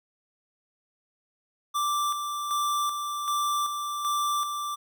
square tone with tremolo, 1174.7 Hz, D6, in tune, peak -25 dBFS, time 1.74-4.76 s, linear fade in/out 20 ms, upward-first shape square, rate 1.3 Hz, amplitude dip 45%, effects none

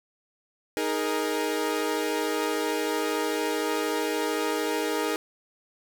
sawtooth chord, D# suspended fourth, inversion none, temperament equal with one note detuned, 311.1 / 415.3 / 468.6 Hz, D#4 / G#4 / A#4, 0 / 0 / +9 cents, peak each -26 dBFS, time 0.77-5.16 s, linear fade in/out 0 ms, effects none

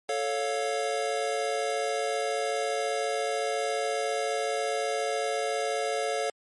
square chord, A augmented, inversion none, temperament equal with one note detuned, 440 / 554.4 / 704.1 Hz, A4 / C#5 / E#5, 0 / 0 / +14 cents, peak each -32 dBFS, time 0.09-6.3 s, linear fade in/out 2 ms, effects MP3 48 kbps

